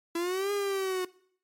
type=linear two-way sweep; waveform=45% pulse; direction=up then down; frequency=333.3 to 408.9 to 364.4 Hz; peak=-28 dBFS; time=0.15-1.05 s; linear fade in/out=5 ms; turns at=0.52 s; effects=noise-tail reverb RT60 0.6 s tail -21 dB re dry + MP3 64 kbps